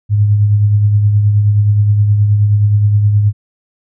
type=tone with tremolo; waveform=sine; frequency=103.8 Hz; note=G#2; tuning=in tune; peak=-5 dBFS; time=0.09-3.33 s; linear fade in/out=50 ms; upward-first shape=triangle; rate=9.5 Hz; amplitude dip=45%; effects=none